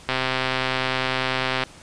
click train, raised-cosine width 0.3 ms, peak -6 dBFS, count 202, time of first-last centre 0.09-1.636 s, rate 130 Hz, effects pink hiss -46 dBFS RMS until 1.82 s + resampled to 22050 Hz

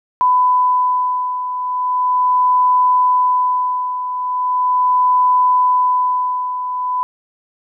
sine beating tone pair, 1000 / 1000.39 Hz, B5 / B5, +21 / +22 cents, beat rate 0.39 Hz, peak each -13 / -19 dBFS, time 0.21-7.03 s, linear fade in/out 0 ms, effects none

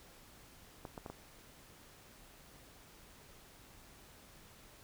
clicks, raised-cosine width 1 ms, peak -30 dBFS, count 4, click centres 0.852 / 0.978 / 1.062 / 1.1 s, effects pink hiss -59 dBFS RMS until 4.83 s

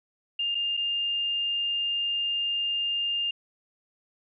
sine tone with dropouts, 2809 Hz, F7, 9 cents sharp, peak -25 dBFS, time 0.39-3.31 s, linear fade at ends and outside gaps 5 ms, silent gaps 0.547-0.551 / 0.769-0.773 s, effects none

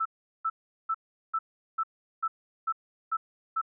sine tone bursts, 1318.5 Hz, E6, in tune, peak -25 dBFS, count 9, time 0-3.615 s, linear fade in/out 10 ms, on 55 ms, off 390 ms, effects none

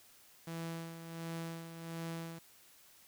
sawtooth tone with tremolo, 165.5 Hz, E3, 7 cents sharp, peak -35 dBFS, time 0.47-2.39 s, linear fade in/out 5 ms, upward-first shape sine, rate 1.4 Hz, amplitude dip 60%, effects white hiss -62 dBFS RMS until 3.07 s

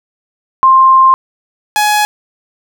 sine / sawtooth tone pair in turn, 1054 / 840.2 Hz, C6 / G#5, +12 / +20 cents, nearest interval major third, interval 392 cents, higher first, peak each -3 / -5 dBFS, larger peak first, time 0.63-1.14 / 1.76-2.05 s, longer first, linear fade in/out 0 ms, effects none

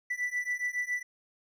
triangle beating tone pair, 1970 / 1977.2 Hz, B6 / B6, -5 / +1 cents, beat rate 7.2 Hz, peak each -32 / -31 dBFS, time 0.1-1.03 s, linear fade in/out 10 ms, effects none

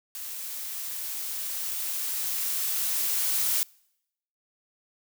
blue noise with level ramp, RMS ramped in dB -37 to -25 dBFS, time 0.15-3.63 s, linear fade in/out 0 ms, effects noise-tail reverb RT60 0.8 s tail -26 dB re dry

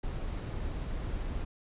brown noise, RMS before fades -35 dBFS, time 0.03-1.45 s, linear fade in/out 10 ms, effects resampled to 8000 Hz

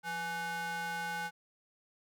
square ring-modulated tone, 332.1 Hz, E4, 13 cents sharp, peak -33 dBFS, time 0.03-1.31 s, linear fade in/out 50 ms, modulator 1170 Hz, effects none

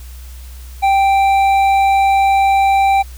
triangle tone with hard clipping, 784 Hz, G5, in tune, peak -11 dBFS, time 0.82-3.03 s, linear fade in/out 20 ms, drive 11 dB, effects added 62 Hz sine -30 dBFS peak until 3.17 s + white hiss -43 dBFS RMS until 3.17 s

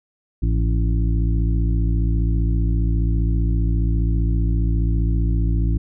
harmonic tone with a mistuned harmonic, 55 Hz, A1, in tune, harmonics 1 / 2 / 3 / 5 / 6, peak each -17 / -23 / -27 / -31 / -33 dBFS, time 0.42-5.78 s, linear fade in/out 10 ms, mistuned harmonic 3, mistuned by +63 cents, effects none

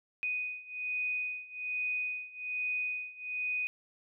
sine beating tone pair, 2489 / 2490.2 Hz, D#7 / D#7, 0 / +1 cents, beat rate 1.2 Hz, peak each -37 / -35 dBFS, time 0.23-3.67 s, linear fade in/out 0 ms, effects none

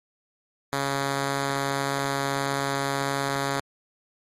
5% pulse tone, 138.59 Hz, C#3, in tune, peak -13 dBFS, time 0.73-3.6 s, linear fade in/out 0 ms, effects low-pass 12000 Hz 12 dB/octave + MP3 64 kbps

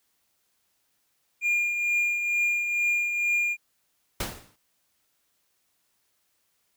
triangle tone with tremolo, 2413 Hz, D7, 46 cents sharp, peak -19 dBFS, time 1.41-3.57 s, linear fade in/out 50 ms, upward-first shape triangle, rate 2.2 Hz, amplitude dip 50%
pink noise with exponential decay, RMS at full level -27 dBFS, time 4.2-4.56 s, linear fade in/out 5 ms, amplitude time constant 77 ms
effects white hiss -72 dBFS RMS until 6.76 s

